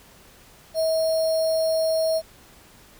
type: tone with sample-and-hold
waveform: sine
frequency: 643 Hz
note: E5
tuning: 43 cents flat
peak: -19 dBFS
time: 0.74-2.22 s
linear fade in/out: 50 ms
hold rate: 4900 Hz
effects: pink hiss -51 dBFS RMS until 2.99 s